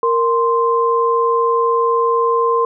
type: tone pair together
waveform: sine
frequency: 464.7 / 1044 Hz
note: A#4 / C6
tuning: -5 / -4 cents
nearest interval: octave + major second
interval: 1401 cents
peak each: -15 dBFS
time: 0.03-2.65 s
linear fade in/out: 2 ms
effects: none